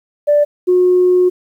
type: tone pair in turn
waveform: sine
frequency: 587.3 / 362.5 Hz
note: D5 / F#4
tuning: 0 / -35 cents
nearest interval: minor sixth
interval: 835 cents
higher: first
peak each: -7 dBFS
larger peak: neither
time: 0.27-0.45 / 0.67-1.3 s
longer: second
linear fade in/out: 20 ms
effects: tanh soft clip ceiling -3 dBFS + 8-bit